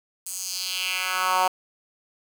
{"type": "tone with high-pass filter sweep", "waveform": "10% pulse", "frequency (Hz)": 185, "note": "F#3", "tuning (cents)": 0, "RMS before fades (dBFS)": -26, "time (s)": [0.26, 1.48], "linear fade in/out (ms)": 5, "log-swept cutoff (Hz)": [8700, 790], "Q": 2.3, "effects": ["7-bit"]}